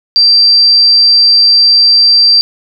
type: tone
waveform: sine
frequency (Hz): 4699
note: D8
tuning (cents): 0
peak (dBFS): -3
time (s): 0.16-2.41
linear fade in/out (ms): 0
effects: none